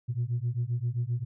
sine beating tone pair, 116.54 / 124.14 Hz, A#2 / B2, 0 / +9 cents, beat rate 7.6 Hz, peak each -29 dBFS, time 0.08-1.25 s, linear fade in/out 20 ms, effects tanh soft clip ceiling -22 dBFS

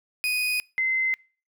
35% pulse / sine tone pair in turn, 2489 / 2063 Hz, D#7 / C7, 0 / -25 cents, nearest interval minor third, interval 325 cents, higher first, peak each -21 dBFS, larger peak neither, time 0.24-0.6 / 0.78-1.14 s, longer neither, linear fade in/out 0 ms, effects noise-tail reverb RT60 0.4 s tail -26 dB re dry

